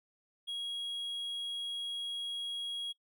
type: tone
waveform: triangle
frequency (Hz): 3300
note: G#7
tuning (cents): -12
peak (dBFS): -34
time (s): 0.47-2.93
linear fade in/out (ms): 20
effects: noise-tail reverb RT60 0.1 s tail -22 dB re dry